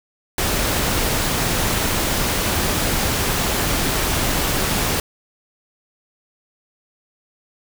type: noise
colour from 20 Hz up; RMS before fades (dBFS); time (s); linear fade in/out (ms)
pink; -20; 0.38-5; 2
effects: none